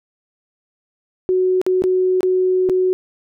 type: tone with dropouts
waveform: sine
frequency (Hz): 370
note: F#4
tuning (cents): 0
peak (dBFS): -13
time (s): 1.29-2.93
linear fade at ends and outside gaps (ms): 0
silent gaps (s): 1.615-1.665 / 1.821-1.839 / 2.207-2.231 / 2.69-2.697
effects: none